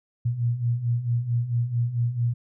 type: beating tone pair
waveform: sine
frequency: 116.3 / 120.8 Hz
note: A#2 / B2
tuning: -4 / -38 cents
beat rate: 4.5 Hz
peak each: -28 / -23 dBFS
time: 0.25-2.34 s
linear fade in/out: 10 ms
effects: none